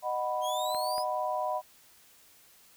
sine chord, B major, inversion first, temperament just, 617.4 / 740.8 / 987.8 Hz, D#5 / F#5 / B5, -14 / +2 / 0 cents, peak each -33 dBFS, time 0.02-1.62 s, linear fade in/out 50 ms
sawtooth exponential sweep, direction up, 3156 to 5170 Hz, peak -34 dBFS, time 0.41-1.05 s, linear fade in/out 50 ms
clicks, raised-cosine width 0.5 ms, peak -28 dBFS, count 2, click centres 0.747 / 0.981 s
effects white hiss -59 dBFS RMS until 2.76 s

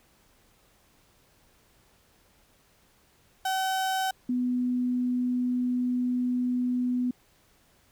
35% pulse / sine tone pair in turn, 761 / 248.3 Hz, F#5 / B3, +48 / +9 cents, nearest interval octave + perfect fifth, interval 1939 cents, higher first, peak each -24 dBFS, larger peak neither, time 3.45-4.11 / 4.29-7.11 s, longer second, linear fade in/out 5 ms, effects pink hiss -63 dBFS RMS until 7.91 s

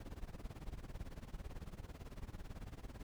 brown noise with tremolo, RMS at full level -45 dBFS, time 0-3.03 s, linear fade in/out 2 ms, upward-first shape sine, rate 18 Hz, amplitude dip 85%, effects none

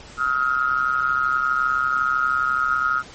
triangle ring-modulated tone, 66.1 Hz, C2, 18 cents sharp, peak -13 dBFS, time 0.17-3.03 s, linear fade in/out 50 ms, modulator 1340 Hz, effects pink hiss -42 dBFS RMS until 3.14 s + MP3 32 kbps

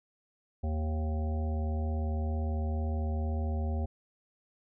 harmonic tone with a mistuned harmonic, 77.78 Hz, D#2, in tune, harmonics 1 / 3 / 5 / 7 / 9 / 10, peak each -29 / -39 / -45 / -45 / -46 / -48 dBFS, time 0.63-3.86 s, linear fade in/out 10 ms, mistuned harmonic 3, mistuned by -15 cents, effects none

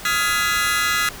sawtooth chord, F half-diminished seventh, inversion third, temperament just, 1257.2 / 1396.9 / 1676.3 / 2012 Hz, Eb6 / F6 / Ab6 / Cb7, +18 / 0 / +16 / +32 cents, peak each -20 dBFS, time 0.05-1.09 s, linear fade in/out 2 ms, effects pink hiss -36 dBFS RMS until 1.2 s

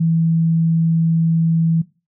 sine tone, 164.1 Hz, E3, 8 cents flat, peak -13 dBFS, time 0-1.82 s, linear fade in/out 10 ms, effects noise-tail reverb RT60 0.3 s tail -19 dB re dry

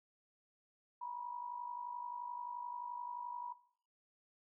sine tone with amplitude modulation, 969 Hz, B5, 33 cents flat, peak -38 dBFS, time 1.01-3.53 s, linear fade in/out 10 ms, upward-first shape sine, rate 51.5 Hz, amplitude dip 65%, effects noise-tail reverb RT60 0.5 s tail -17 dB re dry

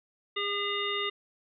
harmonic tone, 405.7 Hz, G#4, 41 cents flat, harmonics 1 / 3 / 5 / 7 / 9, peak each -35 / -35 / -35 / -35 / -35 dBFS, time 0.36-1.1 s, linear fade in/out 10 ms, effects none

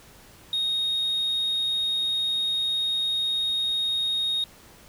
sine tone, 3729 Hz, A#7, in tune, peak -21 dBFS, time 0.53-4.44 s, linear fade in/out 2 ms, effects tanh soft clip ceiling -21 dBFS + pink hiss -51 dBFS RMS until 4.88 s

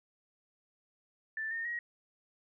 sine tone with pitch steps, 1766 / 1829.3 / 1894.9 Hz, A6 / A#6 / A#6, +6 / -33 / +28 cents, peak -34 dBFS, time 1.37-1.79 s, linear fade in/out 2 ms, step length 140 ms, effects none

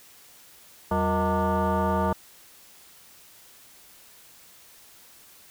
sine tone with frequency modulation, 356.3 Hz, F4, 35 cents sharp, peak -20 dBFS, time 0.91-2.13 s, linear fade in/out 5 ms, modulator 274 Hz, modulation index 2.9, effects tanh soft clip ceiling -17 dBFS + white hiss -52 dBFS RMS until 5.5 s

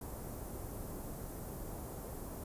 pink band-stop noise, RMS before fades -44 dBFS, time 0.01-2.44 s, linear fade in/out 5 ms, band 780 to 12000 Hz, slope 12 dB/octave, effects resampled to 32000 Hz

